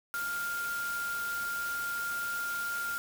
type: tone in noise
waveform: sine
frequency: 1400 Hz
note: F6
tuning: 4 cents sharp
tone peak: -32 dBFS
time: 0.14-2.98 s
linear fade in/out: 0 ms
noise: white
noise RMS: -42 dBFS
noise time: 0.14-2.98 s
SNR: +7 dB
effects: none

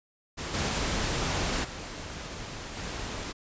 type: noise with level steps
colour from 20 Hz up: pink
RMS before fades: -35 / -29 / -39 / -36 dBFS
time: 0.37-3.33 s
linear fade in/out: 20 ms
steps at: 0.53 / 1.63 / 2.76 s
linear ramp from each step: 20 ms
effects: resampled to 16000 Hz

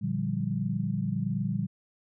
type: chord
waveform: sine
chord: G minor seventh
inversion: first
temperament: equal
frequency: 116.54 / 146.83 / 174.61 / 196 Hz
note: Bb2 / D3 / F3 / G3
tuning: 0 / 0 / 0 / 0 cents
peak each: -33 / -33 / -33 / -31 dBFS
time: 0.01-1.67 s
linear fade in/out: 20 ms
effects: none

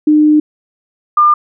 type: tone pair in turn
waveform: sine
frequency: 303 / 1200.5 Hz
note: D#4 / D6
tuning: -46 / +38 cents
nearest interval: 2 octaves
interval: 2384 cents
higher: second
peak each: -5 dBFS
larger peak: neither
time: 0.07-0.4 / 1.17-1.34 s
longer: first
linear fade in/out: 5 ms
effects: none

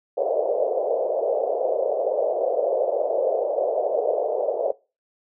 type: band-pass noise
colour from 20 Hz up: pink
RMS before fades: -23 dBFS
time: 0.17-4.72 s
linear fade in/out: 10 ms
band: 470 to 650 Hz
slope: 48 dB/octave
effects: noise-tail reverb RT60 0.3 s tail -22 dB re dry

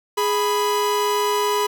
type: tone pair together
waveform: 45% pulse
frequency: 415.3 / 987.8 Hz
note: G#4 / B5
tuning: 0 / 0 cents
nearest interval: octave + minor third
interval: 1500 cents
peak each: -21 dBFS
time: 0.17-1.67 s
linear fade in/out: 10 ms
effects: none

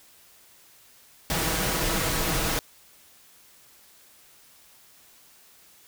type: noise with comb filter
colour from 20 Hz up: pink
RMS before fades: -26 dBFS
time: 1.3-2.59 s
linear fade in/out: 0 ms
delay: 6.2 ms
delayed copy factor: +0.55
effects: white hiss -55 dBFS RMS until 5.87 s

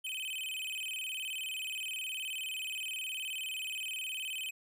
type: tone with vibrato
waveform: square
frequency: 2794 Hz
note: F7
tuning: in tune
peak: -37 dBFS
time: 0.04-4.51 s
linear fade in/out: 10 ms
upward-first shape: square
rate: 19 Hz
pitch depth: 170 cents each way
effects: none

